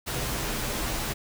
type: noise with comb filter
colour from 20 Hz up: pink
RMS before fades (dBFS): -30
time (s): 0.06-1.14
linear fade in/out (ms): 20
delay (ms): 11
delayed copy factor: -0.55
effects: none